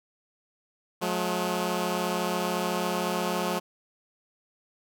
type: tone pair together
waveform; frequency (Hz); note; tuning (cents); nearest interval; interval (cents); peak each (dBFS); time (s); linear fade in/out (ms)
10% pulse; 179.62 / 213.6; F3 / G#3; +49 / +49; minor third; 300; -20 / -22; 1.01-3.6; 20
effects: none